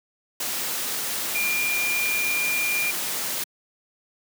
sine tone in noise, 2400 Hz, D7, 37 cents sharp, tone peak -23 dBFS, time 1.35-2.91 s, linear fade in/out 5 ms, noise white, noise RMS -28 dBFS, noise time 0.4-3.44 s, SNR +2 dB, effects high-pass 150 Hz 12 dB/octave

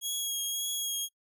15% pulse tone with vibrato, 3300 Hz, G#7, 12 cents flat, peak -24 dBFS, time 0.01-1.09 s, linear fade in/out 50 ms, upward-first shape triangle, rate 1.8 Hz, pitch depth 22 cents each way, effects noise-tail reverb RT60 0.1 s tail -26 dB re dry

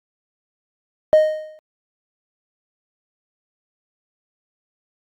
triangle tone with exponential decay, 620 Hz, D#5, 6 cents flat, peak -3 dBFS, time 1.13-1.59 s, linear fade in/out 0 ms, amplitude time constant 100 ms, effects tanh soft clip ceiling -4 dBFS + Opus 48 kbps

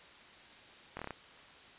slowing click train, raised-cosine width 0.5 ms, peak -25 dBFS, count 6, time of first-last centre 0.97-1.107 s, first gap 22 ms, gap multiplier 1.11, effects white hiss -55 dBFS RMS until 1.78 s + resampled to 8000 Hz

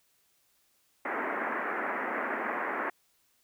white band-pass noise, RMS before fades -33 dBFS, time 1.05-2.9 s, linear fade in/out 5 ms, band 220 to 2000 Hz, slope 48 dB/octave, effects white hiss -70 dBFS RMS until 3.43 s

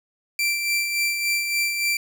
sawtooth tone with tremolo, 2349 Hz, D7, in tune, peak -16 dBFS, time 0.39-1.97 s, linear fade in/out 2 ms, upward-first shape sine, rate 3.5 Hz, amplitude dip 45%, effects none

